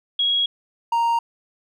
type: tone pair in turn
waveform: sine / triangle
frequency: 3311 / 930.9 Hz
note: G#7 / A#5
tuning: -6 / -3 cents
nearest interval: octave + minor seventh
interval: 2197 cents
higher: first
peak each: -17 / -15 dBFS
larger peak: second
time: 0.19-0.46 / 0.92-1.19 s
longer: neither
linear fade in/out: 5 ms
effects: none